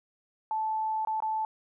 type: tone with dropouts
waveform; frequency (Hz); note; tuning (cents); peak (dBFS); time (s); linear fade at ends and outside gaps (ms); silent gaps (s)
sine; 874; A5; -12; -27; 0.51-1.45; 1; 1.05-1.072 / 1.203-1.223
effects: none